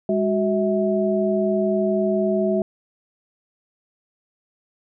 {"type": "tone cluster", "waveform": "sine", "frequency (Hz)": [203.8, 372.3, 648], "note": ["G#3", "F#4", "E5"], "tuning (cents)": [-32, 11, -30], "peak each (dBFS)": -22, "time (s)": [0.09, 2.62], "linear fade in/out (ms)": 2, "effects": []}